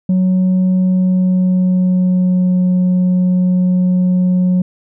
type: tone with pitch glide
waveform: sine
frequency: 185 to 181.93 Hz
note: F#3 to F#3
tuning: 0 to -29 cents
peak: -7 dBFS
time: 0.09-4.62 s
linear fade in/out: 5 ms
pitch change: -29 cents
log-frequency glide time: 0.75-2.61 s
effects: tanh soft clip ceiling -9 dBFS